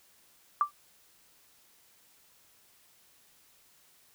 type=tone with exponential decay; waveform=sine; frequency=1174.7 Hz; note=D6; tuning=in tune; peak=-18 dBFS; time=0.61-0.71 s; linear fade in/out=1 ms; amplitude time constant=21 ms; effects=white hiss -63 dBFS RMS until 4.14 s